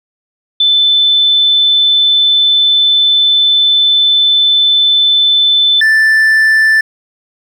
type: tone pair in turn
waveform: sine / triangle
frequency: 3520 / 1764.4 Hz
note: A7 / A6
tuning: 0 / +4 cents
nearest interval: octave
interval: 1196 cents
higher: first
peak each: -6 / -4 dBFS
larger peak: second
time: 0.6-5.81 / 5.81-6.81 s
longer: first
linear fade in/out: 5 ms
effects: none